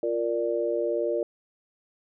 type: chord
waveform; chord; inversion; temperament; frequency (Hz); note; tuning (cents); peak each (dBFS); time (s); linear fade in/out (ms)
sine; Bb major; second; equal; 349.2 / 466.2 / 587.3; F4 / Bb4 / D5; 0 / 0 / 0; -29 / -28 / -28; 0.03-1.23; 2
effects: none